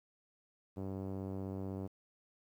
5% pulse tone with low-pass filter, 96.1 Hz, G2, 34 cents flat, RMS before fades -41 dBFS, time 0.76-1.88 s, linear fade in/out 20 ms, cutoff 340 Hz, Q 0.64, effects 11-bit

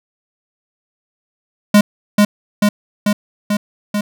square tone with echo, 206.8 Hz, G#3, 7 cents flat, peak -6 dBFS, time 1.74-1.81 s, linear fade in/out 5 ms, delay 440 ms, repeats 5, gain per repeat -2 dB, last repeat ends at 4.01 s, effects none

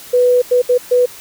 sine tone bursts at uneven times, 494.4 Hz, B4, 2 cents sharp, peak -8 dBFS, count 4, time 0.13-0.42 / 0.51-0.62 / 0.69-0.78 / 0.91-1.06 s, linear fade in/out 10 ms, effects white hiss -36 dBFS RMS until 1.2 s

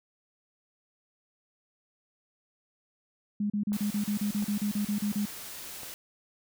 sine tone bursts, 206.6 Hz, G#3, 9 cents flat, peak -26 dBFS, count 14, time 3.4-5.255 s, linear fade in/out 5 ms, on 100 ms, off 35 ms
click train, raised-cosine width 1 ms, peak -32 dBFS, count 4, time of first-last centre 3.72-5.833 s, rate 1.42 Hz
white noise, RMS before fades -42 dBFS, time 3.73-5.94 s, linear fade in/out 0 ms
effects none

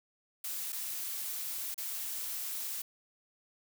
blue noise with dropouts, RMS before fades -38 dBFS, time 0.44-2.82 s, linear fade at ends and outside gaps 5 ms, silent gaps 0.723-0.727 / 1.744-1.778 s, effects none

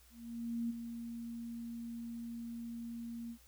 sine tone with ADSR envelope, 233.1 Hz, A#3, in tune, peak -33 dBFS, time 0.1-3.38 s, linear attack 600 ms, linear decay 16 ms, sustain -8 dB, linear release 77 ms, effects added 60 Hz sine -63 dBFS peak until 3.47 s + white hiss -65 dBFS RMS until 3.47 s

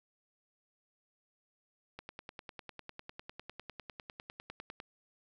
click train, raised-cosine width 0.3 ms, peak -28 dBFS, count 29, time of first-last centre 1.99-4.801 s, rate 9.96 Hz, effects none

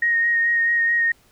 sine tone with vibrato, 1864.7 Hz, A#6, in tune, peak -16 dBFS, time 0.02-1.12 s, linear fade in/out 5 ms, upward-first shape sine, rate 4.6 Hz, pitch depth 17 cents each way, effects pink hiss -57 dBFS RMS until 1.31 s

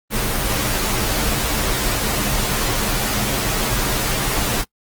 pink noise with comb filter, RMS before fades -20 dBFS, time 0.1-4.65 s, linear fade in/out 50 ms, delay 12 ms, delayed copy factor -0.85, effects noise-tail reverb RT60 0.1 s tail -24 dB re dry + Opus 24 kbps

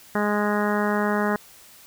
harmonic tone, 207.7 Hz, G#3, in tune, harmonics 1 / 2 / 3 / 4 / 5 / 6 / 7 / 8 / 9, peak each -24 / -27 / -29 / -30 / -31 / -32 / -32 / -33 / -34 dBFS, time 0.15-1.36 s, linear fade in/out 2 ms, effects white hiss -49 dBFS RMS until 1.86 s

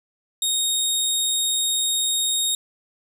20% pulse tone, 3728 Hz, A#7, 1 cent flat, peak -14 dBFS, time 0.42-2.55 s, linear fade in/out 2 ms, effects none

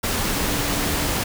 sine tone in noise, 290 Hz, D4, 22 cents flat, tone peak -30 dBFS, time 0.35-1.12 s, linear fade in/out 10 ms, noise pink, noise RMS -23 dBFS, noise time 0.03-1.24 s, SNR -10 dB, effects none

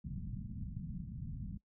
white low-pass noise, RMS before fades -43 dBFS, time 0.04-1.58 s, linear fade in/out 10 ms, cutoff 210 Hz, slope 48 dB/octave, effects noise-tail reverb RT60 0.1 s tail -20 dB re dry

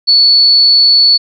sine tone, 4435 Hz, C#8, in tune, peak -4 dBFS, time 0.07-1.18 s, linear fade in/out 20 ms, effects none

